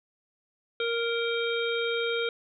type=harmonic tone with a mistuned harmonic; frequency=466 Hz; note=A#4; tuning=1 cent flat; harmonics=1 / 3 / 5 / 7 / 8; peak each=-28 / -33 / -35 / -36 / -37 dBFS; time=0.8-2.29 s; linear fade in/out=2 ms; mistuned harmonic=7; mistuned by=-34 cents; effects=none